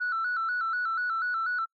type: tone with vibrato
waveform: sine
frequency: 1400 Hz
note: F6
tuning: 4 cents sharp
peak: -25 dBFS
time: 0-1.66 s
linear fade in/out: 20 ms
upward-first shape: square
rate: 4.1 Hz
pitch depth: 84 cents each way
effects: noise-tail reverb RT60 0.1 s tail -26 dB re dry + tanh soft clip ceiling -23 dBFS